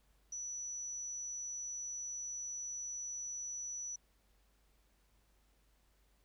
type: tone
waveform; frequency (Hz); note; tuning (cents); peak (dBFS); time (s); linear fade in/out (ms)
sine; 5920; F#8; 0; -40; 0.32-3.96; 5
effects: added 50 Hz sine -70 dBFS peak until 6.24 s + pink hiss -75 dBFS RMS until 6.24 s